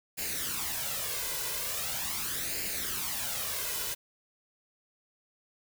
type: noise with flanger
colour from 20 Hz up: white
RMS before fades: -34 dBFS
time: 0.17-3.95 s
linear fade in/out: 20 ms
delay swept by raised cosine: 0.42 to 2.02 ms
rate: 0.41 Hz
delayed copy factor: +0.65
effects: none